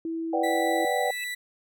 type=tone with pitch glide; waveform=sine; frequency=327.8 to 331.4 Hz; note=E4 to E4; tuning=-10 to +9 cents; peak=-28 dBFS; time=0.05-0.85 s; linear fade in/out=2 ms; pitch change=+19 cents; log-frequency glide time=0.32-0.44 s
type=chord; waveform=sine; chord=G major seventh; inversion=first; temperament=equal; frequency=493.9 / 587.3 / 740 / 784 Hz; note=B4 / D5 / F#5 / G5; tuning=0 / 0 / 0 / 0 cents; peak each=-29 dBFS; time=0.33-1.11 s; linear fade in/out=5 ms
type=tone; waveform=35% pulse; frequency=1970 Hz; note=B6; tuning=5 cents flat; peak=-29 dBFS; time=0.43-1.35 s; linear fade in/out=10 ms
type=tone with exponential growth; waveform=square; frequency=2615 Hz; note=E7; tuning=15 cents flat; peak=-35 dBFS; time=1.03-1.24 s; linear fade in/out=2 ms; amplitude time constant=45 ms
effects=none